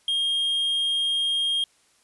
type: tone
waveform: triangle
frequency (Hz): 3230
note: G#7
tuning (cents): -49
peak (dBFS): -20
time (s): 0.08-1.64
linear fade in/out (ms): 2
effects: white hiss -62 dBFS RMS until 2.03 s + resampled to 24000 Hz